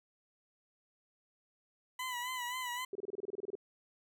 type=tone with vibrato; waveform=20% pulse; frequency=995 Hz; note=B5; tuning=13 cents sharp; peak=-32 dBFS; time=1.99-2.85 s; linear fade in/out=5 ms; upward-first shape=sine; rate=3.8 Hz; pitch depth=58 cents each way
type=tone bursts; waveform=sine; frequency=394 Hz; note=G4; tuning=9 cents sharp; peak=-36 dBFS; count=13; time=2.93-3.553 s; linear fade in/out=2 ms; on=23 ms; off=27 ms
effects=none